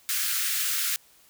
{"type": "high-pass noise", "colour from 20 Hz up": "white", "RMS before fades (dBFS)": -27, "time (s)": [0.09, 0.96], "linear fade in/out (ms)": 0, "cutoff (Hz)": 1300, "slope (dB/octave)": 48, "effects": ["white hiss -58 dBFS RMS until 1.29 s"]}